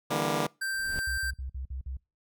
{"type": "chord", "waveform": "10% pulse", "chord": "E half-diminished seventh", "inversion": "third", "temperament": "just", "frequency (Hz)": [148.33, 164.81, 197.78, 237.3], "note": ["D3", "E3", "G3", "Bb3"], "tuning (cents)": [18, 0, 16, 31], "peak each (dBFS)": [-23, -25, -27, -24], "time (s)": [0.1, 0.47], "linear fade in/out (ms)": 10}
{"type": "tone", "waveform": "square", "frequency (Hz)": 1568, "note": "G6", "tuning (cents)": 0, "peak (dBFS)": -30, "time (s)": [0.61, 1.31], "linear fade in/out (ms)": 10}
{"type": "noise with exponential growth", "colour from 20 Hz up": "brown", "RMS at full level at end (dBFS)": -33, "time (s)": [0.65, 0.99], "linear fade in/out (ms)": 0, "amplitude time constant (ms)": 73}
{"type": "tone bursts", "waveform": "sine", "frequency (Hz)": 65.41, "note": "C2", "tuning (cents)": 0, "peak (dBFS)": -33, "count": 6, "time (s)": [1.07, 1.97], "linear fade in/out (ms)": 5, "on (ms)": 110, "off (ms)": 48}
{"effects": ["noise-tail reverb RT60 0.3 s tail -25 dB re dry"]}